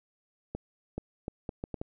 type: accelerating click train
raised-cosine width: 2 ms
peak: -21 dBFS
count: 7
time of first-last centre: 0.55-1.815 s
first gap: 430 ms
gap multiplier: 0.7
effects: none